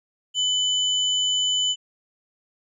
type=tone pair together; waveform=sine; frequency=3000 / 7123 Hz; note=F#7 / A8; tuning=+23 / +20 cents; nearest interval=octave + minor third; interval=1497 cents; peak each=-20 / -29 dBFS; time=0.34-1.76 s; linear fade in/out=50 ms; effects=none